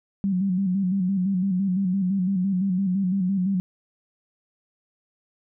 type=tone with vibrato; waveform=sine; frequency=189.1 Hz; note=F#3; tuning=38 cents sharp; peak=-20 dBFS; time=0.24-3.6 s; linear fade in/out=0 ms; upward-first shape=square; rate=5.9 Hz; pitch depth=69 cents each way; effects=none